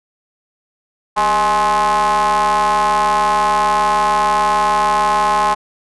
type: ring-modulated tone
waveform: square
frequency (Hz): 109.3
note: A2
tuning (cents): -11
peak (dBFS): -10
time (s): 1.16-5.55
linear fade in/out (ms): 20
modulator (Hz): 947
effects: resampled to 24000 Hz